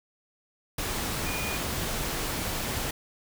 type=tone in noise; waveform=sine; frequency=2442 Hz; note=D#7; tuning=33 cents flat; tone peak=-35 dBFS; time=1.26-1.57 s; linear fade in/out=5 ms; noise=pink; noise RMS=-31 dBFS; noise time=0.78-2.91 s; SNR=-7 dB; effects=none